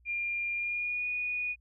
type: tone with pitch glide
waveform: sine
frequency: 2400 to 2463 Hz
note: D7 to D#7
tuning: +37 to -18 cents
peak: -30 dBFS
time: 0.05-1.56 s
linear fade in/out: 50 ms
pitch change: +45 cents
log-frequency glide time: 0.56-1.07 s
effects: added 60 Hz sine -60 dBFS peak until 1.6 s